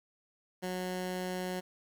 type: tone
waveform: 15% pulse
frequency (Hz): 183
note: F#3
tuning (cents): -19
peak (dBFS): -28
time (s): 0.62-1.61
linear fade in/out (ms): 20
effects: 10-bit